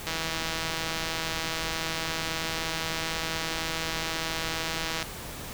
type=click train; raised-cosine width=0.2 ms; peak=-13 dBFS; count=804; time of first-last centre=0.07-5.027 s; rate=162 Hz; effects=pink hiss -39 dBFS RMS until 5.53 s